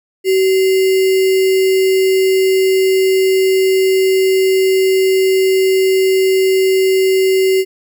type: tone with sample-and-hold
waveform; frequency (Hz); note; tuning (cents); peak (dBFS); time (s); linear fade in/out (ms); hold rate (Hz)
sine; 380; F#4; +46; -9; 0.24-7.65; 50; 2450
effects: none